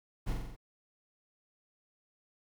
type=noise with echo; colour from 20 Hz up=brown; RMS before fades=-33 dBFS; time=0.26-0.34 s; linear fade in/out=20 ms; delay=45 ms; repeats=5; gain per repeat=-3 dB; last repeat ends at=0.565 s; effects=none